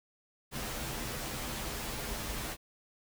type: noise with comb filter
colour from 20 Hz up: pink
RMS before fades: -38 dBFS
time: 0.51-2.57 s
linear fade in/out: 50 ms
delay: 11 ms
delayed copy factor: -0.7
effects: none